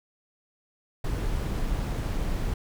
brown noise, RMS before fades -28 dBFS, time 1.04-2.54 s, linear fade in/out 5 ms, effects none

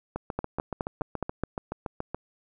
two click trains, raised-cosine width 1 ms, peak -14 / -17 dBFS, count 6 / 15, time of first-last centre 0.39-1.436 / 0.16-2.146 s, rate 4.78 / 7.05 Hz, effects none

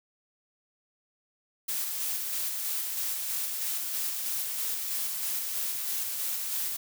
blue noise with tremolo, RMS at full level -31 dBFS, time 1.68-6.77 s, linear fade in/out 10 ms, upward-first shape square, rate 3.1 Hz, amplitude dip 25%, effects none

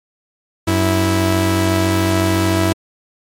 sawtooth tone pair together, 93.9 / 327.5 Hz, F#2 / E4, +26 / -11 cents, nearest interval octave + minor seventh, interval 2163 cents, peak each -12 dBFS, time 0.67-2.73 s, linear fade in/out 10 ms, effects MP3 64 kbps

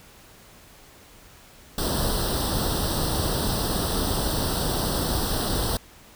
pink noise with comb filter, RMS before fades -25 dBFS, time 1.78-5.77 s, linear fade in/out 2 ms, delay 0.22 ms, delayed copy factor +0.9, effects pink hiss -50 dBFS RMS until 6.15 s

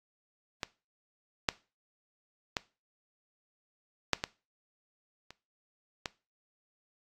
clicks, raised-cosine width 0.2 ms, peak -15 / -7 / -12 / -6 / -13 / -29 / -16 dBFS, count 7, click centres 0.632 / 1.488 / 2.568 / 4.133 / 4.239 / 5.306 / 6.058 s, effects noise-tail reverb RT60 0.3 s tail -19 dB re dry + AAC 64 kbps

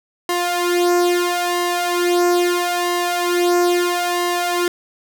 sawtooth tone with flanger, 352 Hz, F4, 14 cents sharp, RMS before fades -18 dBFS, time 0.29-4.68 s, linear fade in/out 2 ms, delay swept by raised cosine 1 to 2.7 ms, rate 0.76 Hz, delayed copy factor +0.75, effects none

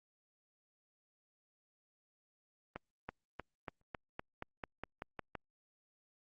accelerating click train, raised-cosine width 0.5 ms, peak -26 dBFS, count 12, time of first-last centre 2.76-5.352 s, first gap 330 ms, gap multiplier 0.93, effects Opus 24 kbps

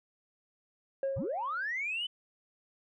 sine tone with exponential decay, 543 Hz, C#5, 36 cents flat, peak -25 dBFS, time 1.03-1.68 s, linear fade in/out 2 ms, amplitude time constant 140 ms
sine linear sweep, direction up, 59.1 to 3059 Hz, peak -31 dBFS, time 1.16-2.07 s, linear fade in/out 10 ms
effects tanh soft clip ceiling -27 dBFS

